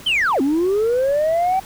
sine linear two-way sweep, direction down then up, 3176 to 258.7 to 775 Hz, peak -13 dBFS, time 0.06-1.6 s, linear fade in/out 10 ms, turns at 0.41 s, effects tanh soft clip ceiling -13 dBFS + pink hiss -40 dBFS RMS until 1.65 s

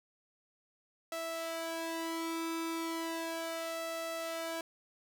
sawtooth tone with flanger, 329.1 Hz, E4, 3 cents flat, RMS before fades -38 dBFS, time 1.12-4.61 s, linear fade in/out 2 ms, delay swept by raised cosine 1.5 to 2.22 ms, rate 0.35 Hz, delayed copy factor +0.75, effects none

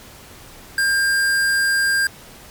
square tone, 1600 Hz, G6, 35 cents sharp, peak -16 dBFS, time 0.78-2.07 s, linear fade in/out 2 ms, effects pink hiss -42 dBFS RMS until 2.5 s + MP3 96 kbps

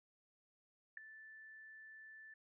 sine tone with ADSR envelope, 1758 Hz, A6, 2 cents flat, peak -39 dBFS, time 0.97-2.34 s, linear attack 4 ms, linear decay 4 ms, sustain -15 dB, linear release 5 ms, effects none

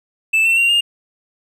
triangle tone with pitch steps, 2637 / 2697 / 2759 / 2821 Hz, E7 / E7 / F7 / F7, 0 / +39 / -22 / +17 cents, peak -10 dBFS, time 0.33-0.81 s, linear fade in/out 10 ms, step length 120 ms, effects none

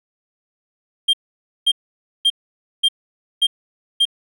triangle tone bursts, 3193 Hz, G7, 31 cents sharp, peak -10 dBFS, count 6, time 1.08-4.054 s, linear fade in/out 10 ms, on 54 ms, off 530 ms, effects none

